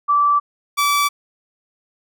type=tone pair in turn; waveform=sine / sawtooth; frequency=1162 / 1154.6 Hz; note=D6 / D6; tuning=-19 / -30 cents; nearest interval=unison; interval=11 cents; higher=first; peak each=-12 / -11 dBFS; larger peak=second; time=0.08-0.4 / 0.77-1.09 s; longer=neither; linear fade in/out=20 ms; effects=none